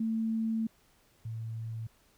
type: tone pair in turn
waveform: sine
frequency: 223.4 / 112.74 Hz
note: A3 / A2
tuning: +27 / +43 cents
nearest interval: octave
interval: 1184 cents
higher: first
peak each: -28 / -35 dBFS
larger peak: first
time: 0-0.67 / 1.25-1.87 s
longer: first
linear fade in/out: 5 ms
effects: pink hiss -66 dBFS RMS until 2.17 s